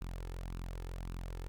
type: tone with flanger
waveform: sawtooth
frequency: 43.65 Hz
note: F1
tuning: in tune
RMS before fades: -42 dBFS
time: 0.01-1.48 s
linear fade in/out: 0 ms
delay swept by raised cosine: 0.75 to 2.35 ms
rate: 1.8 Hz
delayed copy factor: +0.55
effects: none